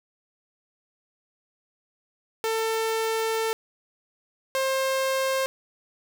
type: tone pair in turn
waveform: sawtooth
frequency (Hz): 446.7 / 531.2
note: A4 / C5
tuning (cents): +26 / +26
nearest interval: minor third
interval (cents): 300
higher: second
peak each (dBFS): -20 / -19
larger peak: second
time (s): 2.44-3.53 / 4.55-5.46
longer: first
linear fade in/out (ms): 0
effects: none